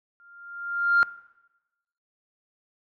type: tone with exponential growth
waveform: sine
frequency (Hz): 1397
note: F6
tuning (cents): 0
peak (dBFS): -13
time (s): 0.2-1.03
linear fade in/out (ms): 0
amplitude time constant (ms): 180
effects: noise-tail reverb RT60 1.0 s tail -20 dB re dry + tanh soft clip ceiling -12 dBFS